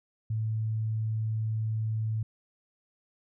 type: tone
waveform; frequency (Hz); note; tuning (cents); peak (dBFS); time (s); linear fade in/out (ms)
sine; 110; A2; 0; -27; 0.3-2.23; 5
effects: none